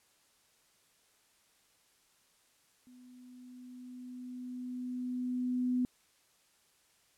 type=tone with level ramp; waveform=sine; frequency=250 Hz; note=B3; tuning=21 cents sharp; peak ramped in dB=-54 to -27 dBFS; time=2.87-5.85 s; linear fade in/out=0 ms; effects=white hiss -69 dBFS RMS until 7.17 s + low-pass 11000 Hz 12 dB/octave